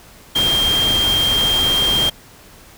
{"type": "tone in noise", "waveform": "sine", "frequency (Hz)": 3193, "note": "G7", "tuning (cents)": 31, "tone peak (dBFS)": -14, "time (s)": [0.35, 2.1], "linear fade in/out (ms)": 10, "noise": "pink", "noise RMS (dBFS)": -23, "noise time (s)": [0.35, 2.1], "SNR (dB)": 6, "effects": ["pink hiss -44 dBFS RMS until 2.77 s"]}